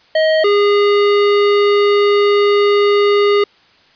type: tone pair in turn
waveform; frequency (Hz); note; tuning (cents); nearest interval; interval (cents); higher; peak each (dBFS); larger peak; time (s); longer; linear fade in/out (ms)
square; 631 / 408.7; D#5 / G#4; +24 / -28; minor sixth; 752; first; -11 / -10; second; 0.15-0.44 / 0.44-3.44; second; 5
effects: white hiss -50 dBFS RMS until 3.95 s + resampled to 11025 Hz